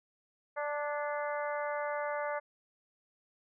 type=harmonic tone with a mistuned harmonic; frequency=293.7 Hz; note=D4; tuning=in tune; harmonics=2 / 3 / 4 / 5 / 6 / 7; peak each=-35 / -39 / -41 / -43 / -45 / -46 dBFS; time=0.56-2.4 s; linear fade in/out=20 ms; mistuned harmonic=6; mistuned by=-30 cents; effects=none